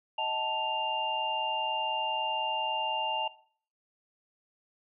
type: tone cluster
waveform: sine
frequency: 626 / 752 / 882 / 2796 Hz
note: D#5 / F#5 / A5 / F7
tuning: +10 / +28 / +4 / +1 cents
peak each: -39 / -39 / -31 / -33 dBFS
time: 0.18-3.28 s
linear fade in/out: 5 ms
effects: noise-tail reverb RT60 0.5 s tail -19 dB re dry